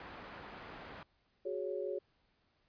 white low-pass noise, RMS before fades -50 dBFS, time 0-1.03 s, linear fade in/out 2 ms, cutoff 1500 Hz, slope 12 dB/octave
sine chord, F# suspended second, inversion none, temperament equal with one note detuned, 370 / 415.3 / 556.6 Hz, F#4 / G#4 / C#5, 0 / 0 / +7 cents, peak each -40 dBFS, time 1.45-1.99 s, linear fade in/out 10 ms
effects pink hiss -75 dBFS RMS until 2.68 s + resampled to 11025 Hz

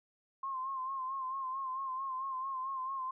sine tone with vibrato, 1058 Hz, C6, 19 cents sharp, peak -35 dBFS, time 0.43-3.11 s, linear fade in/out 5 ms, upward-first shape sine, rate 4.5 Hz, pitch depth 52 cents each way, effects none

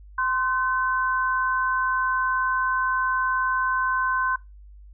sine tone pair together, 1040 / 1521 Hz, C6 / F#6, -11 / +47 cents, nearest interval perfect fifth, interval 658 cents, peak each -24 dBFS, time 0.18-4.36 s, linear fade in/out 5 ms, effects noise-tail reverb RT60 0.2 s tail -19 dB re dry + added 50 Hz sine -43 dBFS peak until 4.93 s

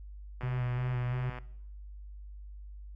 click train, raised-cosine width 0.5 ms, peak -28 dBFS, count 122, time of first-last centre 0.41-1.386 s, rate 124 Hz
triangle tone with vibrato, 125.3 Hz, B2, 25 cents sharp, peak -28 dBFS, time 0.43-1.3 s, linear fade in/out 5 ms, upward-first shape square, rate 2.9 Hz, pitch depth 27 cents each way
effects noise-tail reverb RT60 0.7 s tail -18 dB re dry + added 50 Hz sine -43 dBFS peak until 2.95 s

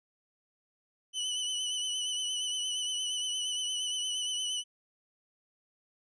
sawtooth tone with vibrato, 2992 Hz, F#7, 19 cents sharp, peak -28 dBFS, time 1.13-4.64 s, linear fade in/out 50 ms, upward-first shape sine, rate 8.6 Hz, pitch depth 36 cents each way, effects resampled to 22050 Hz

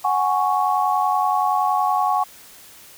sine chord, F# suspended second, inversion none, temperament equal, 740 / 830.6 / 1108.7 Hz, F#5 / G#5 / C#6, 0 / 0 / 0 cents, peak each -21 dBFS, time 0.04-2.24 s, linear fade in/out 10 ms, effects white hiss -45 dBFS RMS until 2.97 s

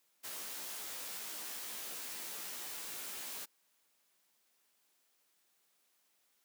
white noise with comb filter, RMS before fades -44 dBFS, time 0.23-3.46 s, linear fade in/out 20 ms, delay 16 ms, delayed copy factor +0.85, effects white hiss -75 dBFS RMS until 6.44 s + high-pass 200 Hz 12 dB/octave

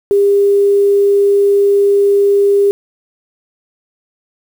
sine tone with quantisation, 401.8 Hz, G4, 43 cents sharp, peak -7 dBFS, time 0.11-2.71 s, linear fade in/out 0 ms, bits 6, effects none

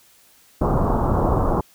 pink low-pass noise, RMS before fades -19 dBFS, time 0.61-1.61 s, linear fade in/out 5 ms, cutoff 1200 Hz, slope 48 dB/octave, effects white hiss -54 dBFS RMS until 1.74 s

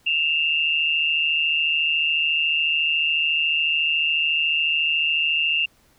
sine tone pair together, 2638 / 2792 Hz, E7 / F7, +1 / -1 cents, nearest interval minor second, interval 98 cents, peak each -23 / -20 dBFS, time 0.06-5.66 s, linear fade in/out 10 ms, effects pink hiss -59 dBFS RMS until 5.98 s

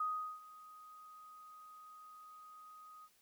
sine tone with ADSR envelope, 1249 Hz, D#6, 6 cents sharp, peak -33 dBFS, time 0-3.09 s, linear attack 5 ms, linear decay 390 ms, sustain -20 dB, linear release 49 ms, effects white hiss -71 dBFS RMS until 3.21 s

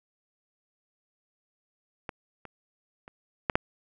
clicks, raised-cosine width 0.5 ms, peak -19 / -27 / -30 / -9 / -6 dBFS, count 5, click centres 2.092 / 2.453 / 3.079 / 3.498 / 3.555 s, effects none

